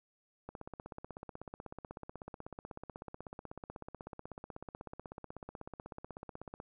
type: click train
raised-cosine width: 1 ms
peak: -30 dBFS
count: 100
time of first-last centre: 0.49-6.601 s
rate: 16.2 Hz
effects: none